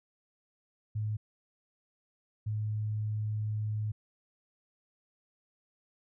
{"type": "tone bursts at uneven times", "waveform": "sine", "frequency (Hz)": 107, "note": "A2", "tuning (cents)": -48, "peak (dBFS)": -30, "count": 2, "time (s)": [[0.95, 1.17], [2.46, 3.92]], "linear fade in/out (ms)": 10, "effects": []}